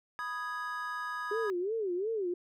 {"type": "chord", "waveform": "triangle", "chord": "G# minor", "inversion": "first", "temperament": "equal", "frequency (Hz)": [987.8, 1244.5, 1661.2], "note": ["B5", "D#6", "G#6"], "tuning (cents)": [0, 0, 0], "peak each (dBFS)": [-40, -36, -37], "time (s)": [0.19, 1.5], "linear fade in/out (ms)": 0}
{"type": "tone with vibrato", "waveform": "sine", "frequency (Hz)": 399.2, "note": "G4", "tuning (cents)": 32, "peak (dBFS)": -30, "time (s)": [1.31, 2.34], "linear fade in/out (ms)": 5, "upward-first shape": "sine", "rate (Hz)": 2.8, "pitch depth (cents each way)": 230}
{"effects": []}